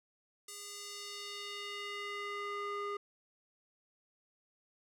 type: tone with band-pass filter sweep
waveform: square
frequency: 407.6 Hz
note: G#4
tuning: 32 cents flat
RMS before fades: -42 dBFS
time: 0.48-2.97 s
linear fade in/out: 5 ms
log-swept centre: 8300 to 1000 Hz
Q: 1.3
effects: none